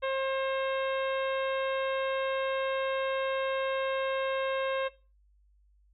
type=harmonic tone; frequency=534 Hz; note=C5; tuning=35 cents sharp; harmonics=1 / 2 / 3 / 4 / 5 / 6 / 7; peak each=-29 / -35 / -39 / -41 / -43 / -45 / -46 dBFS; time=0.02-4.89 s; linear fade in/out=20 ms; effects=noise-tail reverb RT60 0.3 s tail -18 dB re dry + added 50 Hz sine -61 dBFS peak until 5.93 s